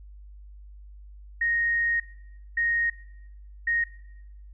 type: tone bursts at uneven times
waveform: sine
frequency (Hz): 1864.7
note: A#6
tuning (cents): 0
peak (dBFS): -22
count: 3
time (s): 1.41-2 / 2.57-2.9 / 3.67-3.84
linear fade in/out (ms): 5
effects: noise-tail reverb RT60 0.9 s tail -18 dB re dry + added 50 Hz sine -43 dBFS peak until 4.53 s